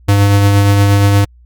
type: tone with tremolo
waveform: square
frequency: 100.6 Hz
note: G2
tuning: 45 cents sharp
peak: -6 dBFS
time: 0.08-1.25 s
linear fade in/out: 10 ms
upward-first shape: triangle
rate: 8.5 Hz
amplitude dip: 30%
effects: added 60 Hz sine -40 dBFS peak until 1.45 s + Opus 48 kbps